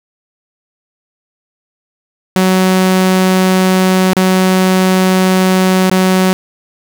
sawtooth tone with dropouts, 186.6 Hz, F#3, 15 cents sharp, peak -4 dBFS, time 2.36-6.33 s, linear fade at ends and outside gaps 0 ms, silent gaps 4.133-4.167 / 5.898-5.914 s, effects none

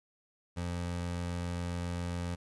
25% pulse tone, 87.31 Hz, F2, in tune, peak -30 dBFS, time 0.56-2.36 s, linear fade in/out 20 ms, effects resampled to 24000 Hz + 12-bit

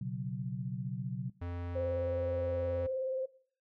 sine chord, B suspended second, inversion none, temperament equal, 123.47 / 138.59 / 185 Hz, B2 / C#3 / F#3, 0 / 0 / 0 cents, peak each -39 dBFS, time 0.01-1.3 s, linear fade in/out 5 ms
square tone, 87.31 Hz, F2, in tune, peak -37 dBFS, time 1.41-2.87 s, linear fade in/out 10 ms
sine tone with vibrato, 523.3 Hz, C5, in tune, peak -32 dBFS, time 1.75-3.26 s, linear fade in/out 10 ms, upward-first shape sine, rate 19 Hz, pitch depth 29 cents each way
effects noise-tail reverb RT60 0.5 s tail -20 dB re dry + low-pass 2000 Hz 12 dB/octave

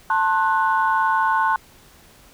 sine chord, F# diminished, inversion first, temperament just, 888 / 1065.6 / 1480 Hz, A5 / C6 / F#6, +16 / +31 / 0 cents, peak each -19 / -20 / -22 dBFS, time 0.1-1.56 s, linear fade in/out 2 ms, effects tanh soft clip ceiling -7 dBFS + pink hiss -50 dBFS RMS until 2.33 s

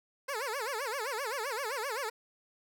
15% pulse tone with vibrato, 493.9 Hz, B4, in tune, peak -27 dBFS, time 0.28-2.1 s, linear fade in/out 10 ms, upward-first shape sine, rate 7.7 Hz, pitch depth 260 cents each way, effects none

